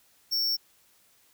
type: tone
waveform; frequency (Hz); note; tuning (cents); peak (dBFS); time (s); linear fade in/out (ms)
square; 5460; F8; -40; -25; 0.31-0.57; 20
effects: white hiss -63 dBFS RMS until 1.33 s